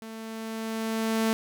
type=tone with level ramp; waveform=sawtooth; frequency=222.8 Hz; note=A3; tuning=22 cents sharp; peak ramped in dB=-35 to -18 dBFS; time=0.02-1.33 s; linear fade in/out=0 ms; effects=none